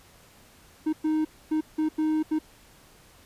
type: tone bursts at uneven times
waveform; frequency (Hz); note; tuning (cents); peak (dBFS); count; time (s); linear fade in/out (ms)
triangle; 311.1; D#4; 0; -20; 6; 0.86-0.93 / 1.04-1.25 / 1.51-1.61 / 1.78-1.89 / 1.98-2.23 / 2.31-2.39; 10
effects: pink hiss -55 dBFS RMS until 3.25 s + resampled to 32000 Hz